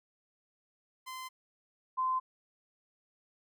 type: tone pair in turn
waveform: sawtooth / sine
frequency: 1033 / 1033 Hz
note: C6 / C6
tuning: -22 / -22 cents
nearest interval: unison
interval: 0 cents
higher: neither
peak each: -37 / -28 dBFS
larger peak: second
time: 1.06-1.29 / 1.97-2.2 s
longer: neither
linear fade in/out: 20 ms
effects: none